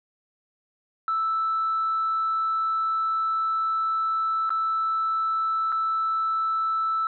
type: tone with dropouts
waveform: sine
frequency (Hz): 1318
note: E6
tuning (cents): -1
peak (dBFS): -21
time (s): 1.08-7.07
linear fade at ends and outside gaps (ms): 1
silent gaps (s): 4.494-4.504 / 5.72-5.724
effects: tanh soft clip ceiling -18 dBFS